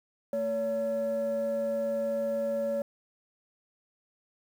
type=tone pair together; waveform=sine; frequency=224.2 / 564.9 Hz; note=A3 / C#5; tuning=+33 / +33 cents; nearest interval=octave + major third; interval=1600 cents; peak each=-34 / -26 dBFS; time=0.33-2.82 s; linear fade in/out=2 ms; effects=tanh soft clip ceiling -24 dBFS + 9-bit